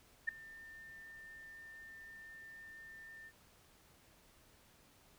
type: tone with ADSR envelope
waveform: sine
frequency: 1799 Hz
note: A6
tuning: 38 cents sharp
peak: -29 dBFS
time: 0.27-3.32 s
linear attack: 18 ms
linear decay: 3 ms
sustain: -22 dB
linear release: 50 ms
effects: pink hiss -66 dBFS RMS until 5.18 s